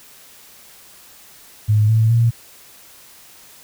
sine tone with pitch steps, 106.3 / 111.2 / 116.32 Hz, G#2 / A2 / A#2, +41 / +19 / -3 cents, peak -11 dBFS, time 1.68-2.31 s, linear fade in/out 20 ms, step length 210 ms, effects white hiss -45 dBFS RMS until 3.63 s

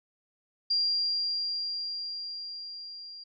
sine tone with level ramp, 4772 Hz, D8, 27 cents sharp, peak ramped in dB -23 to -42 dBFS, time 0.7-3.24 s, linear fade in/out 10 ms, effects none

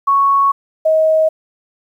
sine tone pair in turn, 1108.7 / 632.7 Hz, C#6 / D#5, 0 / +29 cents, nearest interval minor seventh, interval 971 cents, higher first, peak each -9 dBFS, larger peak neither, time 0.07-0.52 / 0.85-1.29 s, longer first, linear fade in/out 10 ms, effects 8-bit

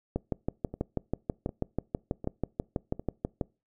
two click trains, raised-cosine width 2 ms, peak -15 / -24 dBFS, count 21 / 4, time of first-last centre 0.16-3.412 / 0.74-2.996 s, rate 6.15 / 1.33 Hz, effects noise-tail reverb RT60 0.3 s tail -25 dB re dry

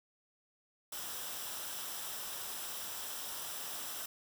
white noise with comb filter, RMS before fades -42 dBFS, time 0.92-4.06 s, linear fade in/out 5 ms, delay 0.45 ms, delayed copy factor -0.5, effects none

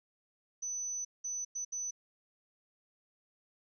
sine tone bursts at uneven times, 6000 Hz, F#8, 23 cents sharp, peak -35 dBFS, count 4, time 0.62-1.05 / 1.24-1.45 / 1.55-1.65 / 1.72-1.91 s, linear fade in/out 10 ms, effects none

